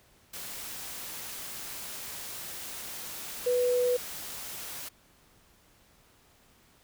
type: tone in noise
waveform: sine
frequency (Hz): 493.9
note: B4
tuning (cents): 0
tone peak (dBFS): -23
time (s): 3.46-3.97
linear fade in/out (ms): 10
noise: white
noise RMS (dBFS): -40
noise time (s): 0.33-4.89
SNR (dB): +14
effects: pink hiss -62 dBFS RMS until 6.83 s